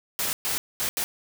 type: noise bursts at uneven times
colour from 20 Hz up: white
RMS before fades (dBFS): -27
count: 4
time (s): 0.19-0.33 / 0.45-0.58 / 0.8-0.89 / 0.97-1.04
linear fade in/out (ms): 0
effects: none

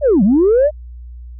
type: linear two-way sweep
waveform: sine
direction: down then up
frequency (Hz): 622.3 to 177.7 to 622.3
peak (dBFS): -7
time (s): 0.01-0.71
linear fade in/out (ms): 50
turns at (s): 0.23
effects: tanh soft clip ceiling -5 dBFS + added 60 Hz sine -30 dBFS peak until 1.39 s

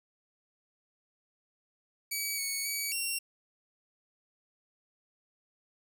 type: tone with pitch steps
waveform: 10% pulse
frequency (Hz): 2278 / 2221 / 2270 / 2744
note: C#7 / C#7 / C#7 / F7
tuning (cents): +47 / +3 / +41 / -31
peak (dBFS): -23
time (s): 2.11-3.19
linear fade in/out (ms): 10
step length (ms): 270
effects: none

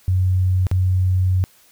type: tone with dropouts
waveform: sine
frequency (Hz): 92.5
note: F#2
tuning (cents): 0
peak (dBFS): -14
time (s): 0.08-1.44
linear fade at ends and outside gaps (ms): 0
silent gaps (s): 0.668-0.714
effects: white hiss -53 dBFS RMS until 1.71 s

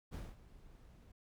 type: noise with ADSR envelope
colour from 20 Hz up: brown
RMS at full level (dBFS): -42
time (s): 0.11-1.12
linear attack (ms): 33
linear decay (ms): 210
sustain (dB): -17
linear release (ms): 7
effects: none

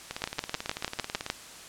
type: two click trains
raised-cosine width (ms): 0.2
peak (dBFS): -10 / -16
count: 8 / 22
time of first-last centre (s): 0.24-1.301 / 0.11-1.264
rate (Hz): 6.6 / 18.2
effects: white hiss -46 dBFS RMS until 1.68 s + low-pass 9000 Hz 12 dB/octave

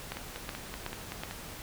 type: two click trains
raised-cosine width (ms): 0.3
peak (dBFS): -19 / -22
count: 4 / 7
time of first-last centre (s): 0.12-1.235 / 0.17-1.311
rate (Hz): 2.69 / 5.26
effects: pink hiss -44 dBFS RMS until 1.62 s

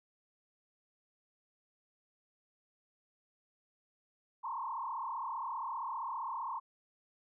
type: tone with frequency modulation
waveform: sine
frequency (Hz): 996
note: B5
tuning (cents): +14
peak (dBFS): -36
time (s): 4.43-6.6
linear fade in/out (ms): 20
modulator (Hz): 35.2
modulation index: 3.1
effects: none

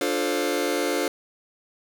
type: chord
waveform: sawtooth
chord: D minor seventh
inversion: none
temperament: just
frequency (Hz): 293.7 / 352.4 / 440.5 / 528.6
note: D4 / F4 / A4 / C5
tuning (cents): 0 / +16 / +2 / +18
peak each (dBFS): -24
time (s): 0.01-1.08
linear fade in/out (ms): 2
effects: none

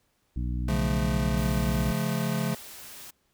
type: harmonic tone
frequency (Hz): 60.9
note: B1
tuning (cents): -24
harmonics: 1 / 2 / 3 / 4 / 5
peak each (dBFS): -28 / -34 / -38 / -40 / -42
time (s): 0.36-1.92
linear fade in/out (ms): 5
type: chord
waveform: square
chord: Db augmented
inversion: none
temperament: just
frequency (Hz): 138.59 / 173.24 / 216.5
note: Db3 / F3 / A3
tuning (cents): 0 / -14 / -28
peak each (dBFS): -31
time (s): 0.68-2.55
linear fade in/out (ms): 5
type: noise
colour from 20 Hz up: white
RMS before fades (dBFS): -44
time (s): 1.37-3.11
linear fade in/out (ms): 10
effects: pink hiss -71 dBFS RMS until 3.33 s

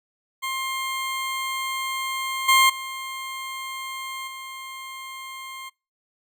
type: tone with level steps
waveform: 20% pulse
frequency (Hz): 1060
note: C6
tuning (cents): +22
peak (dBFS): -21 / -9 / -26 / -30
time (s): 0.42-5.7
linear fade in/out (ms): 20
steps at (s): 2.48 / 2.69 / 4.27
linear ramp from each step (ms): 10
effects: noise-tail reverb RT60 0.3 s tail -26 dB re dry

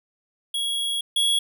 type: tone pair in turn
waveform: square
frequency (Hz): 3322 / 3338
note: G#7 / G#7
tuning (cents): 0 / +8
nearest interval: unison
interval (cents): 8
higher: second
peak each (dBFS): -24 / -19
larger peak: second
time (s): 0.54-1.01 / 1.16-1.39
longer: first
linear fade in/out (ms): 5
effects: none

